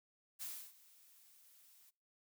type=noise with ADSR envelope; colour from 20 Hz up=blue; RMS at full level=-44 dBFS; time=0.39-1.91 s; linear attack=31 ms; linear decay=300 ms; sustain=-21 dB; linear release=20 ms; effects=noise-tail reverb RT60 0.4 s tail -25 dB re dry